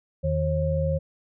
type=tone cluster; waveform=sine; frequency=81.5 / 155.5 / 540 Hz; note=E2 / D#3 / C#5; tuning=-19 / -1 / -45 cents; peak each=-26 dBFS; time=0.23-0.99 s; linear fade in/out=20 ms; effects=none